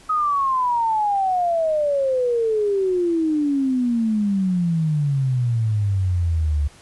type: exponential sweep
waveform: sine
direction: down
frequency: 1271 to 70.8 Hz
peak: -17 dBFS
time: 0.09-6.68 s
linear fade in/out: 10 ms
effects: pink hiss -48 dBFS RMS until 6.81 s + resampled to 24000 Hz